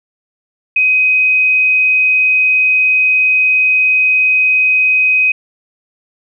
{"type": "tone", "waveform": "sine", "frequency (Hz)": 2517, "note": "D#7", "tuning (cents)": 19, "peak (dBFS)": -8, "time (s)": [0.76, 5.32], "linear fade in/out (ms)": 5, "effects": []}